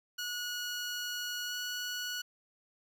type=tone with pitch glide; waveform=15% pulse; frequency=1456 to 1467 Hz; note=F#6 to F#6; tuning=-28 to -15 cents; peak=-29 dBFS; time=0.18-2.22 s; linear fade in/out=10 ms; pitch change=+13 cents; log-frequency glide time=1.46-1.55 s; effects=none